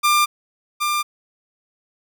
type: tone pair in turn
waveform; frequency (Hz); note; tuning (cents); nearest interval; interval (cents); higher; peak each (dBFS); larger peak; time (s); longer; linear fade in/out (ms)
sawtooth; 1194 / 1194; D6 / D6; +28 / +28; unison; 0; neither; -10 / -15; first; 0.03-0.26 / 0.8-1.03; neither; 20
effects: none